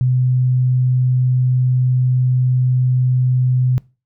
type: tone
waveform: sine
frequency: 126.9 Hz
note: B2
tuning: 47 cents sharp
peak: -12 dBFS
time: 0.01-3.78 s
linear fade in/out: 0 ms
effects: noise-tail reverb RT60 0.3 s tail -22 dB re dry